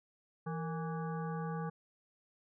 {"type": "harmonic tone with a mistuned harmonic", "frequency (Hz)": 164.81, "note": "E3", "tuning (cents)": 0, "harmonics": [1, 3, 5, 7, 9, 10], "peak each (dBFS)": [-37, -44, -45, -47, -53, -56], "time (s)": [0.46, 1.7], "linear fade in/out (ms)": 10, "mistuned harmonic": 3, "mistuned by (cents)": -110, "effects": []}